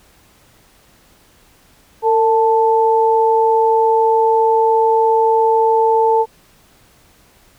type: tone pair together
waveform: sine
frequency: 452.9 / 880 Hz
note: A#4 / A5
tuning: -50 / 0 cents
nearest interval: major seventh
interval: 1150 cents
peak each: -13 dBFS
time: 2.02-6.26 s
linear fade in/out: 50 ms
effects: pink hiss -51 dBFS RMS until 7.58 s